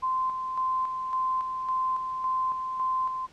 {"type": "tone with tremolo", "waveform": "sine", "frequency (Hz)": 1037, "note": "C6", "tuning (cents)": -16, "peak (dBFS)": -24, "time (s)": [0.02, 3.27], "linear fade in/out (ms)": 20, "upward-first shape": "square", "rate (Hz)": 1.8, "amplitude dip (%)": 45, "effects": ["pink hiss -56 dBFS RMS until 3.32 s", "low-pass 6000 Hz 12 dB/octave"]}